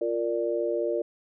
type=chord; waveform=sine; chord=Bb major; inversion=second; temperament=equal with one note detuned; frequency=349.2 / 464 / 587.3 Hz; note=F4 / Bb4 / D5; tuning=0 / -8 / 0 cents; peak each=-29 dBFS; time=0.01-1.02 s; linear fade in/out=5 ms; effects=none